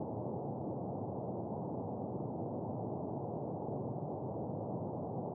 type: band-pass noise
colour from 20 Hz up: pink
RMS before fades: -40 dBFS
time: 0-5.34 s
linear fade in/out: 5 ms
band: 100 to 860 Hz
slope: 48 dB/octave
effects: none